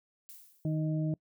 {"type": "noise with exponential decay", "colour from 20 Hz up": "violet", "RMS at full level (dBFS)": -47, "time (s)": [0.29, 0.89], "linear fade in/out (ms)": 0, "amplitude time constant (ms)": 130}
{"type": "harmonic tone", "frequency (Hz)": 155.9, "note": "D#3", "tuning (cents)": 4, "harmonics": [1, 2, 4], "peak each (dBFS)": [-29, -35, -42], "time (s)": [0.65, 1.14], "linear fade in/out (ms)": 2}
{"effects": ["noise-tail reverb RT60 0.1 s tail -25 dB re dry"]}